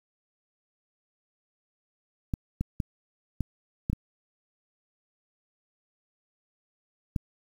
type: clicks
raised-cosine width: 5 ms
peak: -15 dBFS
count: 7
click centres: 2.338 / 2.61 / 2.802 / 3.407 / 3.899 / 3.931 / 7.162 s
effects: 8-bit